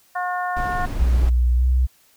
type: harmonic tone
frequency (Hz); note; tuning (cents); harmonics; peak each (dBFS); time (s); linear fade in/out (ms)
360; F#4; -47; 2 / 3 / 4 / 5; -24 / -28 / -30 / -32; 0.15-0.86; 10
type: noise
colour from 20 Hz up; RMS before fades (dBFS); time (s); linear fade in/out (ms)
brown; -26; 0.56-1.3; 10
type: tone with pitch glide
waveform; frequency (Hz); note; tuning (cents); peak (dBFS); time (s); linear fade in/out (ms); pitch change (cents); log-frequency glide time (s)
sine; 60.8 to 63.35; B1 to B1; -26 to +45; -14; 0.99-1.87; 20; +71; 1.56-1.64
effects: white hiss -57 dBFS RMS until 2.16 s